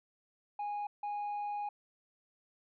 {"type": "tone bursts at uneven times", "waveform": "sine", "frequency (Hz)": 825, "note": "G#5", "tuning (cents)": -12, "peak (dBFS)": -32, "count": 2, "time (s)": [[0.59, 0.87], [1.03, 1.69]], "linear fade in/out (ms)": 5, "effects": ["tanh soft clip ceiling -34 dBFS"]}